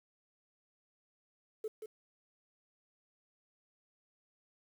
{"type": "tone with echo", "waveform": "sine", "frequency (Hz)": 434.3, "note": "A4", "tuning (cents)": -23, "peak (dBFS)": -34, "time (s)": [1.64, 1.68], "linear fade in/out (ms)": 5, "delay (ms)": 180, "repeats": 1, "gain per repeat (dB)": -7, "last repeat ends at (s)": 1.86, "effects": ["tanh soft clip ceiling -31 dBFS", "10-bit"]}